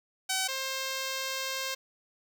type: tone pair in turn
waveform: 5% pulse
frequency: 760 / 530.3 Hz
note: F#5 / C5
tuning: +46 / +23 cents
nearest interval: tritone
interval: 623 cents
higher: first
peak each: -16 / -20 dBFS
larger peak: first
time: 0.29-0.48 / 0.48-1.75 s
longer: second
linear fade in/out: 10 ms
effects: none

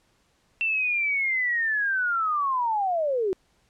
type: linear sweep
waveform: sine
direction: down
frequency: 2700 to 360 Hz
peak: -22 dBFS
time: 0.61-3.33 s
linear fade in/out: 0 ms
effects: pink hiss -66 dBFS RMS until 3.69 s + low-pass 9000 Hz 12 dB/octave

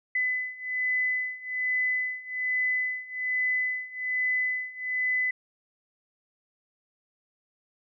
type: beating tone pair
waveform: sine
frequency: 2008 / 2009.2 Hz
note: B6 / B6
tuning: +28 / +29 cents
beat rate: 1.2 Hz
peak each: -30 / -28 dBFS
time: 0.15-5.31 s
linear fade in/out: 5 ms
effects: none

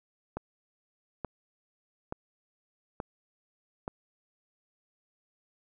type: click train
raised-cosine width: 1 ms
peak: -20 dBFS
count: 5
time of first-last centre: 0.37-3.879 s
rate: 1.14 Hz
effects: none

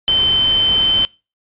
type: tone in noise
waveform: sine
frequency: 3081 Hz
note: G7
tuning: 31 cents flat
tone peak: -11 dBFS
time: 0.08-1.05 s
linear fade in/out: 0 ms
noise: pink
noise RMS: -27 dBFS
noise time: 0.08-1.05 s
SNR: +13 dB
effects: noise-tail reverb RT60 0.3 s tail -24 dB re dry + resampled to 8000 Hz

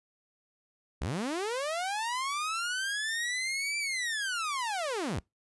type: linear two-way sweep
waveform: sawtooth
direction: up then down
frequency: 50.6 to 2352 to 50.6 Hz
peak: -27 dBFS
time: 1.01-5.2 s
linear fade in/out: 10 ms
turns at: 3.78 s
effects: noise-tail reverb RT60 0.2 s tail -25 dB re dry + resampled to 24000 Hz

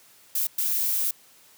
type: noise bursts at uneven times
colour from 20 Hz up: violet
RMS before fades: -25 dBFS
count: 2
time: 0.35-0.47 / 0.58-1.11 s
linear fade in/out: 5 ms
effects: white hiss -55 dBFS RMS until 1.57 s + high-pass 100 Hz 12 dB/octave

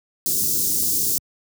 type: band-stop noise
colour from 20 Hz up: white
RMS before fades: -21 dBFS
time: 0.26-1.18 s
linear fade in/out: 0 ms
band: 380 to 5300 Hz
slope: 24 dB/octave
effects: high-pass 80 Hz 12 dB/octave

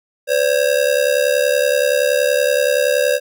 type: ring-modulated tone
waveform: square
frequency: 540 Hz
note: C#5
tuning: 45 cents flat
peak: -11 dBFS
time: 0.27-3.2 s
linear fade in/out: 50 ms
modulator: 35.3 Hz
effects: none

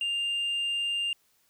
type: tone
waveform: sine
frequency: 2799 Hz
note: F7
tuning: 3 cents sharp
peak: -24 dBFS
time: 0.01-1.13 s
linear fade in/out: 2 ms
effects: tanh soft clip ceiling -26 dBFS + white hiss -68 dBFS RMS until 1.49 s

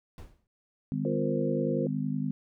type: noise with exponential decay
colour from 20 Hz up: brown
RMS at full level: -39 dBFS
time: 0.18-0.47 s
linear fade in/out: 1 ms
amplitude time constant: 62 ms
type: harmonic tone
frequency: 50.6 Hz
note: G#1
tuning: 44 cents flat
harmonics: 3 / 4 / 5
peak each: -32 / -33 / -32 dBFS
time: 0.92-2.31 s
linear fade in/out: 0 ms
type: chord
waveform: sine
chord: F suspended fourth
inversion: none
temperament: just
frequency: 349.2 / 465.6 / 523.8 Hz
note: F4 / Bb4 / C5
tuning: 0 / -2 / +2 cents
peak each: -33 dBFS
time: 1.05-1.87 s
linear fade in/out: 2 ms
effects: none

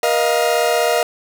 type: chord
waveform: 40% pulse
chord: Bb suspended fourth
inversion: none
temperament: equal with one note detuned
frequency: 476.2 / 622.3 / 698.5 Hz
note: Bb4 / Eb5 / F5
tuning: +37 / 0 / 0 cents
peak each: -18 dBFS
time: 0.03-1.03 s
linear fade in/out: 2 ms
effects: none

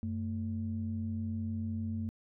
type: tone pair together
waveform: sine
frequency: 93.65 / 223.3 Hz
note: F#2 / A3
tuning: +21 / +26 cents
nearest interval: octave + minor third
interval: 1505 cents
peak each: -35 / -35 dBFS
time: 0.03-2.09 s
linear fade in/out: 0 ms
effects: tanh soft clip ceiling -25 dBFS

